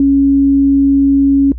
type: tone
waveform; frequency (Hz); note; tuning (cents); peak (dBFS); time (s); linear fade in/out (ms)
sine; 276.5; C#4; -4; -6; 0-1.52; 2
effects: noise-tail reverb RT60 0.1 s tail -21 dB re dry + added 60 Hz sine -22 dBFS peak until 1.58 s